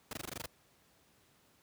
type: noise bursts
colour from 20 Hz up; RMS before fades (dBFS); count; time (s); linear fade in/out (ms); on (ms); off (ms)
pink; -40; 9; 0.11-0.459; 2; 21; 20
effects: pink hiss -68 dBFS RMS until 1.62 s + high-pass 80 Hz 12 dB/octave